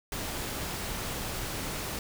pink noise, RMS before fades -35 dBFS, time 0.12-1.99 s, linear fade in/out 2 ms, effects none

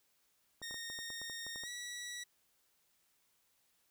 clicks, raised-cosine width 1 ms, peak -38 dBFS, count 11, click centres 0.617 / 0.71 / 0.743 / 0.9 / 0.989 / 1.103 / 1.216 / 1.298 / 1.466 / 1.559 / 1.636 s
15% pulse tone with pitch glide, 1848 to 1938.8 Hz, A#6 to B6, -16 to -32 cents, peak -36 dBFS, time 0.62-2.24 s, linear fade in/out 10 ms, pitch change +84 cents, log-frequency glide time 1.62-1.69 s
effects white hiss -75 dBFS RMS until 3.9 s

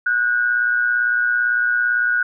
sine tone pair together, 1464 / 1581.8 Hz, F#6 / G6, -19 / +15 cents, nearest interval minor second, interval 134 cents, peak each -16 / -23 dBFS, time 0.06-2.23 s, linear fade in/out 5 ms, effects none

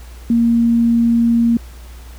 sine tone, 233.1 Hz, A#3, in tune, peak -10 dBFS, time 0.3-1.57 s, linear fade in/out 2 ms, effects added 60 Hz sine -33 dBFS peak until 2.18 s + pink hiss -44 dBFS RMS until 2.18 s

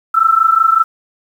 sine tone pair together, 1313.7 / 1339 Hz, E6 / E6, -6 / +27 cents, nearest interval unison, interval 33 cents, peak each -11 dBFS, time 0.14-0.84 s, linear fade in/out 10 ms, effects 7-bit

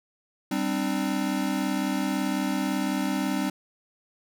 square chord, G suspended fourth, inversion none, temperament equal with one note detuned, 196 / 261.6 / 299.7 Hz, G3 / C4 / D4, 0 / 0 / +35 cents, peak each -30 dBFS, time 0.51-3.5 s, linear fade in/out 5 ms, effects none

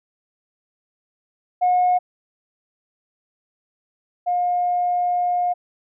sine tone pair in turn, 723 / 712.6 Hz, F#5 / F5, -40 / +35 cents, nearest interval unison, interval 25 cents, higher first, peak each -13 / -17 dBFS, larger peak first, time 1.61-1.99 / 4.26-5.54 s, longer second, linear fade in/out 20 ms, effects tanh soft clip ceiling -11 dBFS

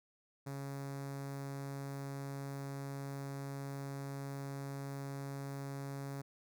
sawtooth tone with notch filter, 138.59 Hz, C#3, in tune, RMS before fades -43 dBFS, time 0.46-6.22 s, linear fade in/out 10 ms, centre 3000 Hz, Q 1.1, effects none

